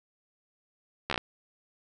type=slowing click train; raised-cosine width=0.3 ms; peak=-13 dBFS; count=6; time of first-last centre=1.1-1.178 s; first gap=13 ms; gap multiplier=1.09; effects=none